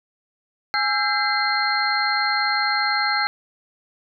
sine tone cluster, 834 / 1338 / 1593 / 2057 / 4213 Hz, G#5 / E6 / G6 / C7 / C8, +7 / +25 / +27 / -30 / +11 cents, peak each -25 dBFS, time 0.74-3.27 s, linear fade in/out 0 ms, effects none

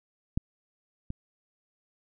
clicks, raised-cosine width 5 ms, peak -14 / -22 dBFS, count 2, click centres 0.375 / 1.104 s, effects none

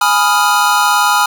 square chord, F half-diminished seventh, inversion first, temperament equal, 830.6 / 987.8 / 1244.5 / 1396.9 Hz, Ab5 / Cb6 / Eb6 / F6, 0 / 0 / 0 / 0 cents, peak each -16 dBFS, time 0.01-1.26 s, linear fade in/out 5 ms, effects none

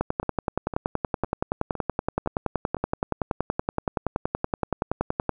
two click trains, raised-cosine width 1 ms, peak -18 / -9 dBFS, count 6 / 57, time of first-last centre 0.23-2.768 / 0.01-5.293 s, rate 1.97 / 10.6 Hz, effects none

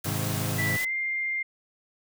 white noise, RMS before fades -35 dBFS, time 0.04-0.85 s, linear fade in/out 5 ms
35% pulse chord, Ab major, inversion none, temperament equal with one note detuned, 103.83 / 130.81 / 158.47 Hz, Ab2 / C3 / Eb3, 0 / 0 / +32 cents, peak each -29 / -32 / -31 dBFS, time 0.05-0.77 s, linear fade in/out 10 ms
sine tone with pitch glide, 1975.5 to 2105 Hz, B6 to C7, 0 to +10 cents, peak -26 dBFS, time 0.58-1.43 s, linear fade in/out 10 ms, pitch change +110 cents, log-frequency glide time 0.75-0.92 s
effects none

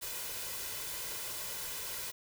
white noise with comb filter, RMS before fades -40 dBFS, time 0.01-2.12 s, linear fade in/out 20 ms, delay 2 ms, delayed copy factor +0.55, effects none

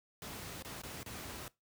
pink noise with dropouts, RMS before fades -45 dBFS, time 0.22-1.48 s, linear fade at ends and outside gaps 1 ms, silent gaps 0.624-0.648 / 0.818-0.835 / 1.031-1.061 s, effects noise-tail reverb RT60 0.2 s tail -20 dB re dry + high-pass 60 Hz 12 dB/octave

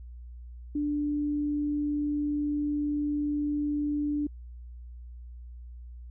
sine tone, 293.7 Hz, D4, in tune, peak -26 dBFS, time 0.75-4.27 s, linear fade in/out 5 ms, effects added 60 Hz sine -41 dBFS peak until 6.1 s

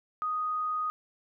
sine tone, 1244.5 Hz, D#6, in tune, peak -28 dBFS, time 0.22-0.9 s, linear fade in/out 0 ms, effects none

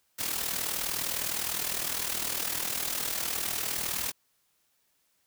white noise with amplitude modulation, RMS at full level -29 dBFS, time 0.18-4.12 s, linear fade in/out 20 ms, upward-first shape sine, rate 39.7 Hz, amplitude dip 65%, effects white hiss -72 dBFS RMS until 5.26 s

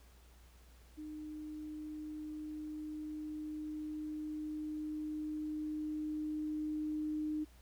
sine tone with level ramp, 305.6 Hz, D#4, 31 cents flat, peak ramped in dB -43 to -34 dBFS, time 0.97-7.45 s, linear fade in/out 20 ms, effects added 60 Hz sine -58 dBFS peak until 7.61 s + pink hiss -66 dBFS RMS until 7.61 s

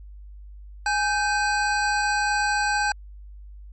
square tone pair together, 829.6 / 1553 Hz, G#5 / G6, -2 / -17 cents, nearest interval major seventh, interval 1085 cents, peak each -24 / -24 dBFS, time 0.86-2.92 s, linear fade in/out 2 ms, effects added 50 Hz sine -39 dBFS peak until 3.72 s + MP3 32 kbps

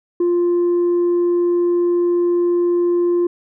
sine tone with tanh clipping, 349.2 Hz, F4, in tune, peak -14 dBFS, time 0.2-3.27 s, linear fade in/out 5 ms, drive 1 dB, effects none

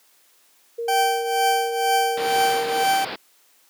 sine tone, 466.2 Hz, A#4, in tune, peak -24 dBFS, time 0.78-2.84 s, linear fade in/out 10 ms
40% pulse tone with tremolo, 777 Hz, G5, 16 cents flat, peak -15 dBFS, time 0.88-3.05 s, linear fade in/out 5 ms, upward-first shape triangle, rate 2.1 Hz, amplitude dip 80%
pink low-pass noise, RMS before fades -29 dBFS, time 2.17-3.16 s, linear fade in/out 5 ms, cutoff 5000 Hz, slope 96 dB/octave
effects white hiss -58 dBFS RMS until 3.69 s + high-pass 300 Hz 12 dB/octave

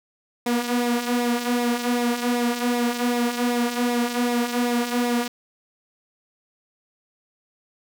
sawtooth tone with flanger, 241.3 Hz, B3, 40 cents flat, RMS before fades -23 dBFS, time 0.46-5.28 s, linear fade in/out 5 ms, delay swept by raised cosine 0.65 to 4.25 ms, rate 2.6 Hz, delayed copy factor -0.55, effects none

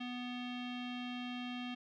square tone with low-pass filter, 246.9 Hz, B3, in tune, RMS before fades -42 dBFS, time 0-1.75 s, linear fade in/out 10 ms, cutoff 3100 Hz, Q 4.7, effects none

